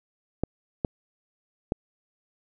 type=clicks; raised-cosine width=2 ms; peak=-11 dBFS; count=3; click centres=0.436 / 0.848 / 1.721 s; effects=none